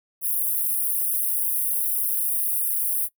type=high-pass noise; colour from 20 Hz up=white; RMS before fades=-24 dBFS; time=0.21-3.09 s; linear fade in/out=50 ms; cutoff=9400 Hz; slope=96 dB/octave; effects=noise-tail reverb RT60 0.1 s tail -21 dB re dry